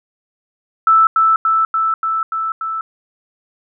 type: tone with echo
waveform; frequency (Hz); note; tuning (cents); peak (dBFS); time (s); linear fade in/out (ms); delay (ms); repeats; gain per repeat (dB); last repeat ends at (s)
sine; 1318.5; E6; 0; -7; 0.87-1.07; 2; 290; 6; -2; 2.81
effects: none